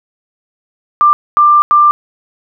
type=tone bursts at uneven times; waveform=sine; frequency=1187 Hz; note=D6; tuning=18 cents sharp; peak=-4 dBFS; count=3; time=1.01-1.13 / 1.37-1.62 / 1.71-1.91 s; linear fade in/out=0 ms; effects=none